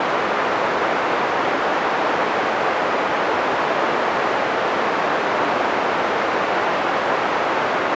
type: band-pass noise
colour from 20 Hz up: pink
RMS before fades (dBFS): -20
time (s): 0-7.95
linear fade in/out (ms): 5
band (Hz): 480 to 1500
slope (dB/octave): 12
effects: resampled to 16000 Hz